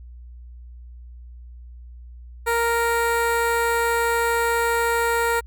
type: tone with notch filter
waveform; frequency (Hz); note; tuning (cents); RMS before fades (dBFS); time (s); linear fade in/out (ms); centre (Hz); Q
15% pulse; 466.2; A#4; 0; -21; 2.46-5.41; 20; 5100; 1.4
effects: added 60 Hz sine -38 dBFS peak until 5.46 s